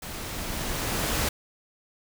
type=noise with level ramp; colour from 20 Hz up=pink; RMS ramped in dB=-37 to -25 dBFS; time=0.02-1.29 s; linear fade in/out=5 ms; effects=none